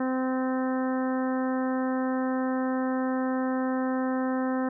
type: harmonic tone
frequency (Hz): 258.8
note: C4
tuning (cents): -19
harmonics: 1 / 2 / 3 / 4 / 5 / 6 / 7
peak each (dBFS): -26 / -32 / -36 / -38 / -40 / -42 / -43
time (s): 0-4.69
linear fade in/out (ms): 5
effects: none